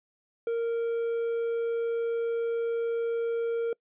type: tone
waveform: triangle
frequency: 463.5 Hz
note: A#4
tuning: 10 cents flat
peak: -24 dBFS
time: 0.47-3.73 s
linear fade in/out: 2 ms
effects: noise-tail reverb RT60 0.1 s tail -26 dB re dry + resampled to 8000 Hz